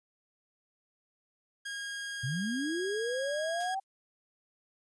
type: tone with pitch glide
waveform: sawtooth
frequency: 1630 to 1643.2 Hz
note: G#6 to G#6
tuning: -33 to -19 cents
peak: -33 dBFS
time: 1.65-3.75 s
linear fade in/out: 10 ms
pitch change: +14 cents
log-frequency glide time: 2.58-2.65 s
type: linear sweep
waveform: sine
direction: up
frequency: 116.1 to 784 Hz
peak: -31 dBFS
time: 2.23-3.8 s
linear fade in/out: 10 ms
type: noise with exponential decay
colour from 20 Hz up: blue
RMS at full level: -41 dBFS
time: 3.6-3.84 s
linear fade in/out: 1 ms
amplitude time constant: 52 ms
effects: resampled to 22050 Hz